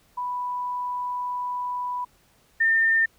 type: tone pair in turn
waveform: sine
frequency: 987.8 / 1807.5 Hz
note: B5 / A6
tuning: 0 / +46 cents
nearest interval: minor seventh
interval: 1046 cents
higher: second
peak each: -26 / -17 dBFS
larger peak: second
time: 0.17-2.05 / 2.6-3.06 s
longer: first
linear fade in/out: 10 ms
effects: pink hiss -61 dBFS RMS until 3.18 s